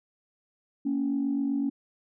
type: tone pair together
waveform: sine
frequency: 231.3 / 279.2 Hz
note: A#3 / C#4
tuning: -13 / +13 cents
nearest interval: minor third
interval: 326 cents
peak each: -30 / -25 dBFS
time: 0.85-1.7 s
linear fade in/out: 10 ms
effects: tanh soft clip ceiling -19 dBFS